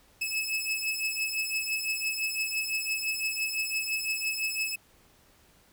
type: beating tone pair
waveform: sawtooth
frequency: 2590 / 2595.9 Hz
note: E7 / E7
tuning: -31 / -27 cents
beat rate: 5.9 Hz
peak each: -28 / -29 dBFS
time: 0.21-4.76 s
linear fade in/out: 10 ms
effects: pink hiss -61 dBFS RMS until 5.72 s